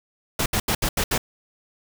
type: noise bursts at uneven times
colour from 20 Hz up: pink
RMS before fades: -22 dBFS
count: 6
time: 0.39-0.46 / 0.53-0.6 / 0.68-0.75 / 0.82-0.89 / 0.97-1.04 / 1.11-1.18 s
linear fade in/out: 5 ms
effects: none